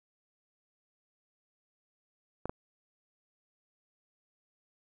clicks, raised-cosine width 1 ms, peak -21 dBFS, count 2, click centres 2.456 / 2.495 s, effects none

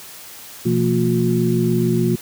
sine tone cluster, 124.4 / 171.3 / 228.6 / 357.8 Hz, B2 / F3 / A#3 / F4, +13 / -33 / -34 / +42 cents, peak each -20 dBFS, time 0.65-2.16 s, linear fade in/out 10 ms, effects white hiss -38 dBFS RMS until 2.21 s + high-pass 80 Hz 12 dB/octave

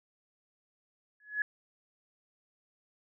sine tone with exponential growth, 1693 Hz, G#6, 33 cents sharp, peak -24 dBFS, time 1.2-1.42 s, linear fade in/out 2 ms, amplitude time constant 46 ms, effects none

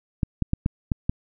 clicks, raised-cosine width 5 ms, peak -9 dBFS, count 6, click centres 0.232 / 0.423 / 0.534 / 0.661 / 0.918 / 1.095 s, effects none

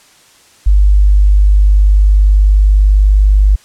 sine tone, 50.1 Hz, G1, 38 cents sharp, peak -4 dBFS, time 0.66-3.56 s, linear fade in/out 10 ms, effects white hiss -45 dBFS RMS until 3.64 s + low-pass 9000 Hz 12 dB/octave

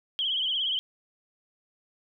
sine tone with vibrato, 3136 Hz, G7, in tune, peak -25 dBFS, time 0.19-0.79 s, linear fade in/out 0 ms, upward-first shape triangle, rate 17 Hz, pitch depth 110 cents each way, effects none

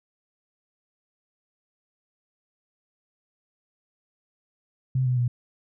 sine tone with pitch steps, 130 / 125.86 / 121.86 Hz, C3 / B2 / B2, -11 / +33 / -23 cents, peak -20 dBFS, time 4.95-5.28 s, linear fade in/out 5 ms, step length 110 ms, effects none

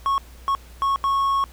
triangle tone bursts at uneven times, 1100 Hz, C#6, 14 cents flat, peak -16 dBFS, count 4, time 0.06-0.18 / 0.48-0.55 / 0.82-0.96 / 1.04-1.44 s, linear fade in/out 0 ms, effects added 60 Hz sine -42 dBFS peak until 1.52 s + pink hiss -50 dBFS RMS until 1.52 s

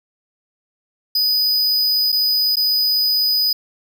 square tone with dropouts, 4978 Hz, D#8, in tune, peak -15 dBFS, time 1.15-3.53 s, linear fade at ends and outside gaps 5 ms, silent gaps 2.12-2.125 / 2.557-2.568 s, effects none

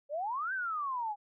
sine exponential two-way sweep, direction up then down, 551 to 1596 to 806 Hz, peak -32 dBFS, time 0.09-1.16 s, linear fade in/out 50 ms, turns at 0.53 s, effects none

